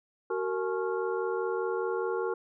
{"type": "tone cluster", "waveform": "sine", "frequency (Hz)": [375.7, 460.6, 852, 1093, 1392], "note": ["F#4", "A#4", "G#5", "C#6", "F6"], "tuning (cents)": [26, -21, 44, -25, -6], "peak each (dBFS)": [-32, -31, -39, -40, -40], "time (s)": [0.3, 2.34], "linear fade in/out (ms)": 5, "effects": []}